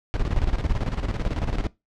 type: noise with tremolo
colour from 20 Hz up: brown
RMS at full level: -22 dBFS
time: 0.14-1.67 s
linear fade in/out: 0 ms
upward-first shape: square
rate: 18 Hz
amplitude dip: 70%
effects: noise-tail reverb RT60 0.2 s tail -20 dB re dry + low-pass 5000 Hz 12 dB/octave